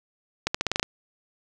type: accelerating click train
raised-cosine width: 0.2 ms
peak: -6 dBFS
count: 8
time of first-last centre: 0.47-0.829 s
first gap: 75 ms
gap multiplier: 0.87
effects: none